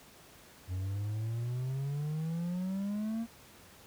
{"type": "exponential sweep", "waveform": "triangle", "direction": "up", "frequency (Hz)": [90.2, 233.1], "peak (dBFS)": -30, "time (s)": [0.67, 3.27], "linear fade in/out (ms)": 50, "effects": ["pink hiss -56 dBFS RMS until 3.86 s", "high-pass 60 Hz 12 dB/octave"]}